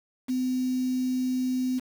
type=tone with quantisation; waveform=sine; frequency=255 Hz; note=C4; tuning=44 cents flat; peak=-24 dBFS; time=0.28-1.8 s; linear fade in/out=20 ms; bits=7; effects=none